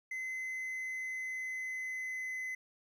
triangle tone with pitch glide, 2048 to 2033 Hz, C7 to B6, -38 to +50 cents, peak -35 dBFS, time 0.11-2.55 s, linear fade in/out 5 ms, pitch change -12 cents, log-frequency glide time 0.31-2.35 s, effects 12-bit

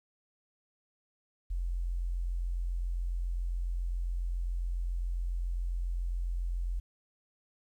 sine tone, 43.65 Hz, F1, in tune, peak -30 dBFS, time 1.5-6.8 s, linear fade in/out 10 ms, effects 11-bit

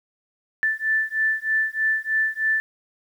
sine beating tone pair, 1760 / 1763.2 Hz, A6 / A6, 0 / +3 cents, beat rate 3.2 Hz, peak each -23 / -23 dBFS, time 0.63-2.6 s, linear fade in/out 0 ms, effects 9-bit

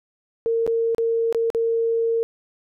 sine tone with dropouts, 458.1 Hz, A#4, 30 cents flat, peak -18 dBFS, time 0.46-2.23 s, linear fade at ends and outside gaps 0 ms, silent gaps 0.665-0.676 / 0.948-0.982 / 1.326-1.347 / 1.502-1.548 s, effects none

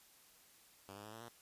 5% pulse tone with pitch steps, 98 / 102.63 / 107.49 / 112.57 / 117.9 Hz, G2 / G#2 / A2 / A2 / A#2, 0 / -20 / -40 / +40 / +20 cents, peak -39 dBFS, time 0.88-1.29 s, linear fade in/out 10 ms, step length 82 ms, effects white hiss -65 dBFS RMS until 1.41 s + resampled to 32000 Hz

